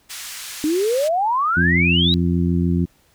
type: band-pass noise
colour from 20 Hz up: white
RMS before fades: -33 dBFS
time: 0.09-1.09 s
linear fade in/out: 20 ms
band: 1400 to 9100 Hz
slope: 12 dB/octave
type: exponential sweep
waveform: sine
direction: up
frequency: 293.7 to 3951 Hz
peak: -16 dBFS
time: 0.64-2.14 s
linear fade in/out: 0 ms
type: harmonic tone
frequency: 86.7 Hz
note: F2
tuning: 12 cents flat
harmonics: 1 / 2 / 3 / 4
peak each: -21 / -18 / -23 / -27 dBFS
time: 1.56-2.86 s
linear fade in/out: 20 ms
effects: pink hiss -58 dBFS RMS until 3.14 s